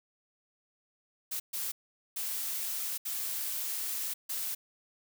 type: noise bursts at uneven times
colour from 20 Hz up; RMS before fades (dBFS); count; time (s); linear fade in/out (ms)
blue; -35; 5; 1.31-1.4 / 1.53-1.72 / 2.16-2.98 / 3.05-4.14 / 4.29-4.55; 10
effects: none